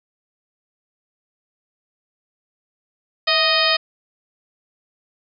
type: harmonic tone with a mistuned harmonic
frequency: 622.3 Hz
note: D#5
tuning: in tune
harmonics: 1 / 2 / 3 / 4 / 5 / 6 / 7 / 8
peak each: -23 / -23 / -23 / -23 / -23 / -23 / -23 / -23 dBFS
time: 3.27-3.77 s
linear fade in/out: 10 ms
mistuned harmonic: 1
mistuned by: +72 cents
effects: none